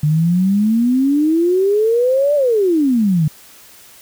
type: exponential two-way sweep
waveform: sine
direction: up then down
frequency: 146.83 to 596 to 146.83 Hz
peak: -11 dBFS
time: 0.03-3.28 s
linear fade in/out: 5 ms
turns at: 2.35 s
effects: white hiss -43 dBFS RMS until 4.01 s